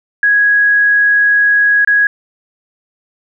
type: tone with dropouts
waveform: sine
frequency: 1661.2 Hz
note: G#6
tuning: in tune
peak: -7 dBFS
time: 0.23-2.07 s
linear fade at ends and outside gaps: 2 ms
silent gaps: 1.848-1.874 s
effects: none